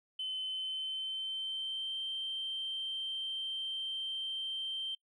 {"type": "tone with pitch glide", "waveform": "sine", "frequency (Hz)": [3053, 3133], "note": ["G7", "G7"], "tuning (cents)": [-46, -2], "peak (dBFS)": -34, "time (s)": [0.19, 4.95], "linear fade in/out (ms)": 5, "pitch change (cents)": 44, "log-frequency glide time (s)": [0.45, 1.99], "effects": ["noise-tail reverb RT60 0.1 s tail -26 dB re dry", "tanh soft clip ceiling -31 dBFS"]}